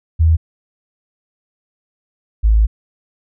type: tone pair in turn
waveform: sine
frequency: 80.8 / 53.93 Hz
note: E2 / A1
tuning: -34 / -34 cents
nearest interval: perfect fifth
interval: 700 cents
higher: first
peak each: -8 dBFS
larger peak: neither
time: 0.19-0.37 / 2.43-2.67 s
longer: second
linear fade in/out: 20 ms
effects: none